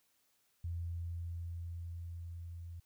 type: tone with level ramp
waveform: sine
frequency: 85.2 Hz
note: F2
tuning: 42 cents flat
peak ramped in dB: -36 to -44 dBFS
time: 0.64-2.8 s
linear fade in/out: 5 ms
effects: white hiss -75 dBFS RMS until 2.85 s